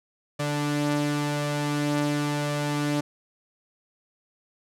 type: tone pair together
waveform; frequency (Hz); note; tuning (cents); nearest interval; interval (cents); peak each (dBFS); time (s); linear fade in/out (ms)
sawtooth; 146.38 / 293.7; D3 / D4; -5 / 0; octave; 1205; -23; 0.39-3.01; 10
effects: low-pass 11000 Hz 12 dB/octave